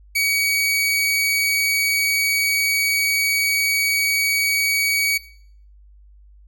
sawtooth tone, 2259 Hz, C#7, 32 cents sharp, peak -14 dBFS, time 0.15-5.18 s, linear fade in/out 10 ms, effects noise-tail reverb RT60 0.6 s tail -20 dB re dry + added 50 Hz sine -45 dBFS peak until 6.47 s

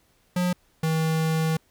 square tone pair in turn, 179.2 / 159.97 Hz, F3 / D#3, +45 / +48 cents, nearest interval major second, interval 197 cents, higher first, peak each -22 dBFS, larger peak neither, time 0.36-0.53 / 0.83-1.57 s, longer second, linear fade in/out 5 ms, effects pink hiss -64 dBFS RMS until 1.7 s

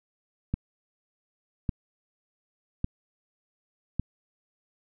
click train, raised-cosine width 5 ms, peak -14 dBFS, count 4, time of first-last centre 0.54-3.996 s, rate 0.868 Hz, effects none

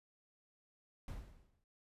brown noise with exponential decay, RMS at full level -42 dBFS, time 1.08-1.64 s, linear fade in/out 2 ms, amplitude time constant 120 ms, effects noise-tail reverb RT60 0.1 s tail -19 dB re dry + resampled to 32000 Hz

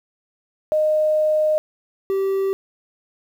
sine / triangle tone pair in turn, 616 / 388.1 Hz, D#5 / G4, -17 / -17 cents, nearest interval minor sixth, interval 800 cents, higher first, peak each -15 / -16 dBFS, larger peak first, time 0.72-1.58 / 2.1-2.53 s, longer first, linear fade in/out 0 ms, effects 8-bit

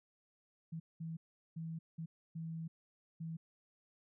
sine tone bursts at uneven times, 163 Hz, E3, 19 cents flat, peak -40 dBFS, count 6, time 0.72-0.8 / 1-1.17 / 1.56-1.79 / 1.98-2.06 / 2.35-2.68 / 3.2-3.37 s, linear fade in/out 10 ms, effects none

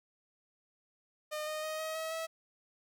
sawtooth tone with pitch steps, 609 / 616.8 / 624.7 / 632.7 / 640.8 / 649 Hz, D#5 / D#5 / D#5 / D#5 / E5 / E5, -37 / -15 / +7 / +29 / -49 / -27 cents, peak -32 dBFS, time 1.31-2.27 s, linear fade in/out 20 ms, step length 160 ms, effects none

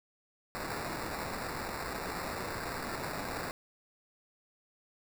violet noise with sample-and-hold, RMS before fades -38 dBFS, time 0.55-3.51 s, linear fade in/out 0 ms, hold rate 3150 Hz, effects none

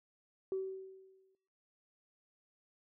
sine tone with exponential decay, 381.3 Hz, G4, 48 cents flat, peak -31 dBFS, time 0.52-1.35 s, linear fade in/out 1 ms, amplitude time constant 180 ms, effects noise-tail reverb RT60 0.8 s tail -20 dB re dry + tanh soft clip ceiling -28 dBFS

